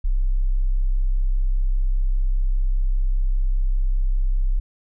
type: tone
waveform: sine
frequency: 32.51 Hz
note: C1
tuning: 10 cents flat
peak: -16 dBFS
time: 0.04-4.6 s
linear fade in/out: 10 ms
effects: none